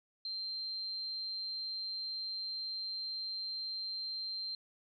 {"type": "tone", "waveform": "sine", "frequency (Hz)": 4149, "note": "C8", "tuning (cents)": -15, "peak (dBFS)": -37, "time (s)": [0.25, 4.55], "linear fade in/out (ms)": 2, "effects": []}